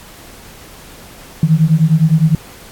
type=beating tone pair; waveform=sine; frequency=154 / 163.8 Hz; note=D#3 / E3; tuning=-17 / -11 cents; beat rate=9.8 Hz; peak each=-11 dBFS; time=1.43-2.35 s; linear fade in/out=2 ms; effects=pink hiss -38 dBFS RMS until 2.71 s + AAC 64 kbps